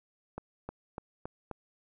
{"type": "accelerating click train", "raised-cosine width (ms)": 1, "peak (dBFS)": -24, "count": 5, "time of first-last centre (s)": [0.38, 1.513], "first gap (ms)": 310, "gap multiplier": 0.94, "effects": []}